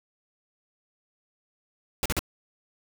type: noise bursts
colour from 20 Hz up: pink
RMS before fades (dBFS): -26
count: 3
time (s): 2.03-2.192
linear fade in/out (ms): 0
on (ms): 26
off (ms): 42
effects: none